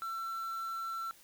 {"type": "tone with quantisation", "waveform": "triangle", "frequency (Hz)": 1344, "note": "E6", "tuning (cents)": 33, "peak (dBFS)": -34, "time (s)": [0.02, 1.11], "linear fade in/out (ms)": 0, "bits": 9, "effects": ["white hiss -60 dBFS RMS until 1.23 s"]}